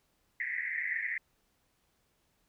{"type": "band-pass noise", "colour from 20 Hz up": "white", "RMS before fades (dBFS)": -35, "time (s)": [0.4, 1.18], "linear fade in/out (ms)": 2, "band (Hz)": [1800, 2100], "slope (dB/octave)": 96, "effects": ["pink hiss -74 dBFS RMS until 2.48 s"]}